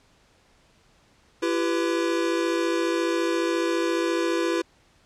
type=chord; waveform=square; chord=E minor; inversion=none; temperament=equal with one note detuned; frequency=337.5 / 392 / 493.9 Hz; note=E4 / G4 / B4; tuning=+41 / 0 / 0 cents; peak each=-25 / -30 / -29 dBFS; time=1.42-4.62 s; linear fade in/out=10 ms; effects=pink hiss -60 dBFS RMS until 5.05 s + low-pass 7000 Hz 12 dB/octave